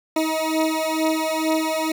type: beating tone pair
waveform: 20% pulse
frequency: 315.9 / 318.1 Hz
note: D#4 / D#4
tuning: +26 / +38 cents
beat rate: 2.2 Hz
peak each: -18 dBFS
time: 0.16-1.92 s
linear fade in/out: 5 ms
effects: none